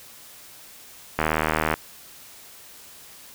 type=click train; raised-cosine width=0.5 ms; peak=-6 dBFS; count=44; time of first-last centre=1.19-1.74 s; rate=78.2 Hz; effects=white hiss -46 dBFS RMS until 3.34 s